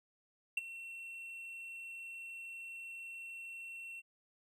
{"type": "tone with ADSR envelope", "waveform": "triangle", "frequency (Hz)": 2713, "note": "E7", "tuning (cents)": 49, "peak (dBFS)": -27, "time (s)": [0.57, 4.02], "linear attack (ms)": 5, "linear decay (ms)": 21, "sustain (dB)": -16, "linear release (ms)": 33, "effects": []}